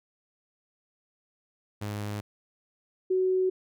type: tone pair in turn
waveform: sawtooth / sine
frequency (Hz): 103.83 / 372.9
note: G#2 / F#4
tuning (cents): 0 / +14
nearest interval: octave + minor seventh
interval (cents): 2214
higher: second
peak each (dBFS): -28 / -22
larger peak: second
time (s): 1.81-2.21 / 3.1-3.5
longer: neither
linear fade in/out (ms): 10
effects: none